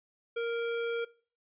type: tone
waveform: square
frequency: 466.2 Hz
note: A#4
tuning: in tune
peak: -31 dBFS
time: 0.36-1.05 s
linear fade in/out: 10 ms
effects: noise-tail reverb RT60 0.4 s tail -20 dB re dry + resampled to 8000 Hz